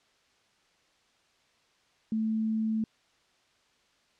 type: tone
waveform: sine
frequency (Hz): 220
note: A3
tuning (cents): 0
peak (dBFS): -26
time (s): 2.12-2.84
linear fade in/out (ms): 2
effects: white hiss -67 dBFS RMS until 4.19 s + low-pass 5000 Hz 12 dB/octave